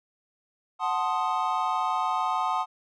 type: chord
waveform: triangle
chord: F# diminished seventh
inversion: none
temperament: equal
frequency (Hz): 740 / 880 / 1046.5 / 1244.5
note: F#5 / A5 / C6 / Eb6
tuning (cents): 0 / 0 / 0 / 0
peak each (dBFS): -28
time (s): 0.79-2.66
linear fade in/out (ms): 50
effects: resampled to 22050 Hz